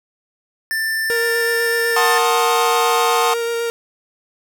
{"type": "tone", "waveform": "square", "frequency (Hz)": 1777, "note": "A6", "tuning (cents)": 17, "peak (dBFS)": -19, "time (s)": [0.71, 2.18], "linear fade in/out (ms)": 0}
{"type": "tone with vibrato", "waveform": "45% pulse", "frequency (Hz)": 466.2, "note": "A#4", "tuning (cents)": 0, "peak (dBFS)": -19, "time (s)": [1.1, 3.7], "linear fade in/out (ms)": 0, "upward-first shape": "square", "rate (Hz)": 8, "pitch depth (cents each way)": 8}
{"type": "chord", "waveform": "45% pulse", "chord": "F# diminished seventh", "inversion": "none", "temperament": "equal with one note detuned", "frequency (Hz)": [740, 880, 1063.6, 1244.5], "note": ["F#5", "A5", "C6", "Eb6"], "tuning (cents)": [0, 0, 28, 0], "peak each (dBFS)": -21, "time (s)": [1.96, 3.34], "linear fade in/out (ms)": 5}
{"effects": []}